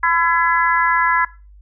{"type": "harmonic tone", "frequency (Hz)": 336.3, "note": "E4", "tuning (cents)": 35, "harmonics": [3, 4, 5, 6], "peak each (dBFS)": [-17, -21, -17, -23], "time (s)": [0.03, 1.25], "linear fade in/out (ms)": 5, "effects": ["noise-tail reverb RT60 0.3 s tail -19 dB re dry", "added 50 Hz sine -41 dBFS peak until 1.61 s"]}